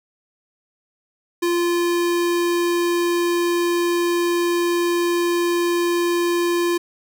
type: tone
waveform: square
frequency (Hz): 346.4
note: F4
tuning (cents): -14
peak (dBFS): -18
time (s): 1.42-6.78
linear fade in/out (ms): 10
effects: none